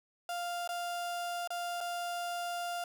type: tone with dropouts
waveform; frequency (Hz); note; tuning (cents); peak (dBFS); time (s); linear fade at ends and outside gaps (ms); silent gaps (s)
35% pulse; 698.5; F5; 0; -33; 0.29-2.84; 2; 0.676-0.69 / 1.475-1.504 / 1.806-1.81
effects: none